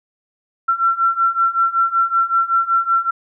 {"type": "beating tone pair", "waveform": "sine", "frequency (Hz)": [1352, 1357.3], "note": ["E6", "F6"], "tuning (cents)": [43, -50], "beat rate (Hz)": 5.3, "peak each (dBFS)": [-18, -16], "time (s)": [0.68, 3.11], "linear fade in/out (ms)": 10, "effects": []}